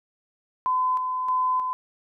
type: tone with tremolo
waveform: sine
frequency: 1017 Hz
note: C6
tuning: 50 cents flat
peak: -20 dBFS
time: 0.66-1.73 s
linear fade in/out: 0 ms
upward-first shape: square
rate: 1.6 Hz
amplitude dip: 40%
effects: none